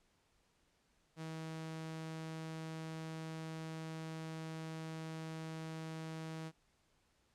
sawtooth tone, 160.2 Hz, E3, 49 cents flat, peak -39 dBFS, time 1.16-6.52 s, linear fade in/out 50 ms, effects pink hiss -75 dBFS RMS until 7.34 s + low-pass 9000 Hz 12 dB/octave

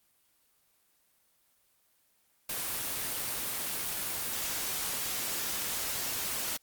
white noise, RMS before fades -34 dBFS, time 2.49-6.57 s, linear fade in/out 5 ms, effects white hiss -70 dBFS RMS until 6.62 s + Opus 24 kbps

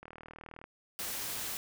click train, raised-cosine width 0.5 ms, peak -32 dBFS, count 25, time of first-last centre 0.03-0.641 s, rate 39.3 Hz
white noise, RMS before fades -38 dBFS, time 0.99-1.57 s, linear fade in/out 0 ms
effects none

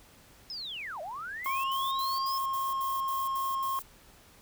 sine linear two-way sweep, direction down then up, 5274 to 581 to 5274 Hz, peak -36 dBFS, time 0.5-2.38 s, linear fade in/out 0 ms, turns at 1.01 s
violet noise bursts, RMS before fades -42 dBFS, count 9, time 1.44-3.824 s, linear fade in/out 5 ms, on 200 ms, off 73 ms
triangle tone, 1074 Hz, C6, 45 cents sharp, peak -27 dBFS, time 1.46-3.79 s, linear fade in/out 0 ms
effects pink hiss -57 dBFS RMS until 4.41 s

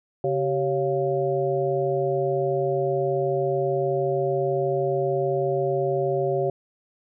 harmonic tone with a mistuned harmonic, 138.59 Hz, C#3, in tune, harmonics 1 / 3 / 4 / 5, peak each -29 / -24 / -26 / -29 dBFS, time 0.24-6.5 s, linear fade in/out 2 ms, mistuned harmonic 3, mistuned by -120 cents, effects none

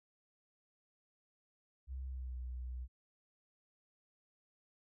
sine tone with pitch glide, 65.41 to 62.24 Hz, C2 to B1, 0 to +14 cents, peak -40 dBFS, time 1.87-2.88 s, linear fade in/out 50 ms, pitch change -86 cents, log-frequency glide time 2.07-2.36 s, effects none

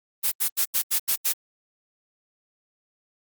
blue noise bursts, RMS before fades -22 dBFS, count 7, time 0.23-1.332 s, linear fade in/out 20 ms, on 88 ms, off 81 ms, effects Opus 32 kbps

